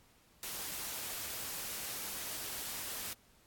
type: noise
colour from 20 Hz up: white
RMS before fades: -41 dBFS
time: 0.43-3.13 s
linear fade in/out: 0 ms
effects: pink hiss -66 dBFS RMS until 3.46 s + AAC 64 kbps